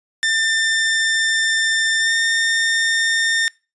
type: tone with pitch glide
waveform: sawtooth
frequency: 1793 to 1815.9 Hz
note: A6 to A#6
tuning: +32 to -46 cents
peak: -12 dBFS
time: 0.23-3.48 s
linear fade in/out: 0 ms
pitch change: +22 cents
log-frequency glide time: 1.99-2.13 s
effects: noise-tail reverb RT60 0.3 s tail -25 dB re dry + resampled to 22050 Hz